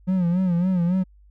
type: tone with vibrato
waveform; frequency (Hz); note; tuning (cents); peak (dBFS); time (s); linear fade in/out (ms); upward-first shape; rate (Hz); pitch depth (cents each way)
triangle; 179.2; F3; +45; -16; 0.07-1.04; 20; sine; 3.6; 94
effects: added 50 Hz sine -49 dBFS peak until 1.3 s